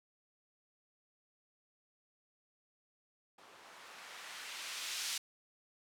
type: noise with low-pass filter sweep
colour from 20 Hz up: violet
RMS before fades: -45 dBFS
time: 3.38-5.18 s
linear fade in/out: 5 ms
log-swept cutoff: 690 to 4500 Hz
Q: 0.75
effects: none